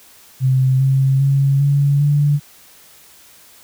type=tone with pitch steps; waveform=sine; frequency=130.81 / 134.33 / 137.95 / 141.66 / 145.48 Hz; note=C3 / C3 / C#3 / C#3 / D3; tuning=0 / +46 / -8 / +38 / -16 cents; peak=-11 dBFS; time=0.4-2.4 s; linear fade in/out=50 ms; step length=400 ms; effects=white hiss -46 dBFS RMS until 3.63 s